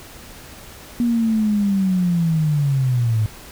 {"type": "linear sweep", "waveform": "sine", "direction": "down", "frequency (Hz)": [240.7, 105.8], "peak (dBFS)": -15, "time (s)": [1, 3.26], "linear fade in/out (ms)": 0, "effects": ["pink hiss -40 dBFS RMS until 3.51 s"]}